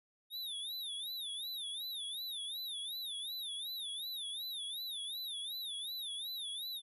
square tone with vibrato, 3658 Hz, A#7, 33 cents flat, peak -40 dBFS, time 0.3-6.82 s, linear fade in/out 50 ms, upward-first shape sine, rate 2.7 Hz, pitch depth 160 cents each way, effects resampled to 32000 Hz

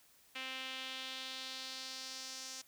sawtooth tone with band-pass filter sweep, 261.6 Hz, C4, in tune, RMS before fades -45 dBFS, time 0.35-2.62 s, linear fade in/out 10 ms, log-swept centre 2700 to 6000 Hz, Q 2.4, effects white hiss -66 dBFS RMS until 2.67 s

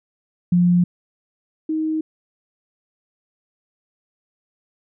sine tone pair in turn, 176.4 / 314.3 Hz, F3 / D#4, +18 / +18 cents, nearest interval minor seventh, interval 1000 cents, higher second, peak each -12 / -19 dBFS, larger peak first, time 0.52-0.84 / 1.69-2.01 s, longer neither, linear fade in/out 5 ms, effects none

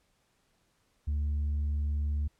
sine tone with tanh clipping, 73.42 Hz, D2, in tune, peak -28 dBFS, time 1.07-2.28 s, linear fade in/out 10 ms, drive 2 dB, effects pink hiss -72 dBFS RMS until 2.39 s + low-pass 11000 Hz 12 dB/octave

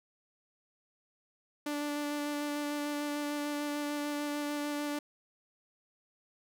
sawtooth tone with vibrato, 292.8 Hz, D4, 5 cents flat, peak -29 dBFS, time 1.66-4.99 s, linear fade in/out 5 ms, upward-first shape square, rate 6.7 Hz, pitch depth 9 cents each way, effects none

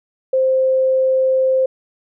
sine tone, 523.3 Hz, C5, in tune, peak -12 dBFS, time 0.33-1.66 s, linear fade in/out 5 ms, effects none

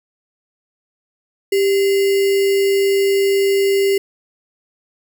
sine tone with sample-and-hold, 394 Hz, G4, 9 cents sharp, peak -12 dBFS, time 1.52-3.98 s, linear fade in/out 5 ms, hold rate 2450 Hz, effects none

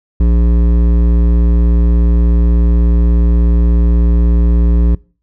sine tone with hard clipping, 58.27 Hz, A#1, in tune, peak -9 dBFS, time 0.2-4.95 s, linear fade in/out 5 ms, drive 12 dB, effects noise-tail reverb RT60 0.4 s tail -24 dB re dry

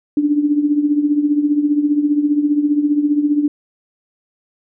sine tone with tremolo, 293.7 Hz, D4, in tune, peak -9 dBFS, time 0.17-3.48 s, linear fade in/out 2 ms, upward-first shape triangle, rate 15 Hz, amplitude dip 75%, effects none

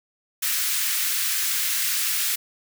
white high-pass noise, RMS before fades -24 dBFS, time 0.42-2.36 s, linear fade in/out 10 ms, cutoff 1400 Hz, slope 24 dB/octave, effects none

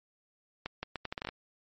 accelerating click train, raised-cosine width 0.3 ms, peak -19 dBFS, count 10, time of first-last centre 0.66-1.289 s, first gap 170 ms, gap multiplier 0.75, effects MP3 32 kbps

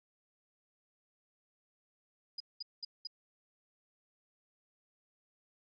sine tone bursts, 4935 Hz, D#8, 15 cents flat, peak -38 dBFS, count 4, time 2.38-3.072 s, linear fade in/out 5 ms, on 23 ms, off 200 ms, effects none

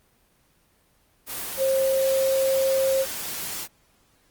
sine tone in noise, 534 Hz, C5, 35 cents sharp, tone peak -19 dBFS, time 1.57-3.06 s, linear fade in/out 50 ms, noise white, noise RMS -32 dBFS, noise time 1.26-3.68 s, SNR +10 dB, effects pink hiss -63 dBFS RMS until 4.3 s + Opus 24 kbps

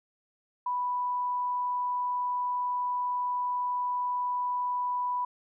sine tone, 987.8 Hz, B5, in tune, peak -27 dBFS, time 0.66-5.25 s, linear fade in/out 5 ms, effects none

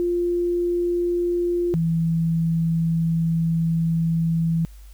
sine tone pair in turn, 349.2 / 164.8 Hz, F4 / E3, 0 / 0 cents, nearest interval octave + minor second, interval 1300 cents, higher first, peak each -19 / -18 dBFS, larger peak second, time 0-1.74 / 1.74-4.65 s, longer second, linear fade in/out 0 ms, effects added 50 Hz sine -40 dBFS peak until 4.93 s + white hiss -56 dBFS RMS until 4.93 s

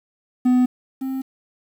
triangle tone pair in turn, 250.7 / 264.8 Hz, B3 / C4, +26 / +21 cents, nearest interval minor second, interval 95 cents, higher second, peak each -11 / -21 dBFS, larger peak first, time 0.45-0.66 / 1.01-1.22 s, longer neither, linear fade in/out 10 ms, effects 8-bit

